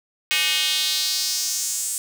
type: tone with high-pass filter sweep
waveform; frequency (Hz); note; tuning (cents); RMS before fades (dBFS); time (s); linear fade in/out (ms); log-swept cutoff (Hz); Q
square; 168.7; E3; +40; -23; 0.31-1.98; 0; 2500 to 8400; 2.6
effects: none